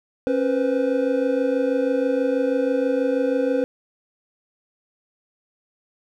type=tone cluster; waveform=triangle; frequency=273.3 / 487.8 / 514 Hz; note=C#4 / B4 / C5; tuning=-24 / -21 / -31 cents; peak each=-21 dBFS; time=0.27-3.64 s; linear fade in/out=0 ms; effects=none